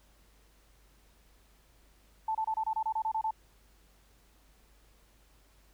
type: tone bursts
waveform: sine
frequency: 880 Hz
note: A5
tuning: in tune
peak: -28 dBFS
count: 11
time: 2.28-3.309 s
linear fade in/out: 5 ms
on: 69 ms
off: 27 ms
effects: added 50 Hz sine -62 dBFS peak until 5.73 s + pink hiss -66 dBFS RMS until 5.73 s